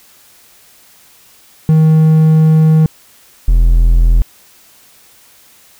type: tone pair in turn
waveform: triangle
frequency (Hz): 157.7 / 41.95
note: D#3 / E1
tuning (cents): +24 / +31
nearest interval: octave + major seventh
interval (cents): 2293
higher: first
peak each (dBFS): -3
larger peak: neither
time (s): 1.69-2.86 / 3.48-4.22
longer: first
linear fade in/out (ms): 0
effects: white hiss -45 dBFS RMS until 5.79 s